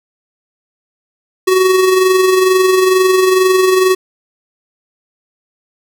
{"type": "tone with amplitude modulation", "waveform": "square", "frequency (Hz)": 373.7, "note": "F#4", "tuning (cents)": 17, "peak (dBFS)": -7, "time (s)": [1.47, 3.95], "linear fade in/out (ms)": 10, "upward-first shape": "sine", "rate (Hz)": 22.2, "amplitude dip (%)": 40, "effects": []}